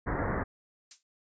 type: low-pass noise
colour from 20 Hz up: pink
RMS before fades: -31 dBFS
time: 0.06-0.44 s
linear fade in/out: 20 ms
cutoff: 2000 Hz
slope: 96 dB/octave
type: noise with exponential decay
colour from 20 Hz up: violet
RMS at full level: -34 dBFS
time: 0.91-1.03 s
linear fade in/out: 2 ms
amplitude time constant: 26 ms
effects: resampled to 16000 Hz